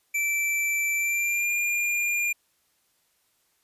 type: tone with pitch glide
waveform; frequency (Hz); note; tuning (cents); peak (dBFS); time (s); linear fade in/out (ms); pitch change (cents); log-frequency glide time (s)
square; 2331 to 2406; D7 to D7; -14 to +41; -24; 0.14-2.33; 10; +55; 0.95-1.51
effects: white hiss -69 dBFS RMS until 3.63 s + resampled to 32000 Hz